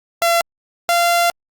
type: tone pair in turn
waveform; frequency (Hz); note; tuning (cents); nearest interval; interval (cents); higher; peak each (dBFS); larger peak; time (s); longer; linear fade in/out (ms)
sawtooth; 680 / 689.9; F5 / F5; -46 / -21; unison; 25; second; -9; neither; 0.22-0.41 / 0.89-1.3; second; 0
effects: Opus 48 kbps